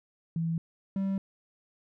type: tone pair in turn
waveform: sine / triangle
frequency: 164.81 / 194.19 Hz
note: E3 / G3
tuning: 0 / -16 cents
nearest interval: minor third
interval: 284 cents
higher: second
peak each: -27 / -25 dBFS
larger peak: second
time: 0.36-0.58 / 0.96-1.18 s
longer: neither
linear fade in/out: 2 ms
effects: none